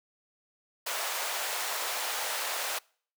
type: high-pass noise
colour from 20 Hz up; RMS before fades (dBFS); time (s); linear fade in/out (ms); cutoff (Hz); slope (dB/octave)
pink; -33; 0.86-2.79; 10; 590; 24
effects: noise-tail reverb RT60 0.5 s tail -26 dB re dry